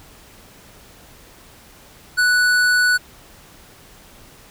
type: tone with hard clipping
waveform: sine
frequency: 1480 Hz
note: F#6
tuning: in tune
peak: -15 dBFS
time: 2.17-2.98 s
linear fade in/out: 20 ms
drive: 13 dB
effects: pink hiss -46 dBFS RMS until 4.5 s